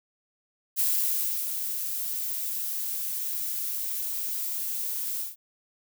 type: noise with ADSR envelope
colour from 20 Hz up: violet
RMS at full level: -24 dBFS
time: 0.76-5.36 s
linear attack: 40 ms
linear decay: 660 ms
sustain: -7 dB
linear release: 160 ms
effects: none